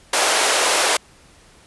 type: high-pass noise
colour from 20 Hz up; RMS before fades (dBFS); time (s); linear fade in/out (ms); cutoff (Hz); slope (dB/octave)
pink; -17; 0.13-0.97; 5; 440; 24
effects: pink hiss -50 dBFS RMS until 1.66 s + resampled to 24000 Hz